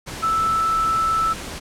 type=tone in noise; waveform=sine; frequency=1318.5 Hz; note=E6; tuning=in tune; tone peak=-17 dBFS; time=0.22-1.34 s; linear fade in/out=20 ms; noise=pink; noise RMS=-32 dBFS; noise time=0.06-1.6 s; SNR=+12 dB; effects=low-pass 10000 Hz 12 dB/octave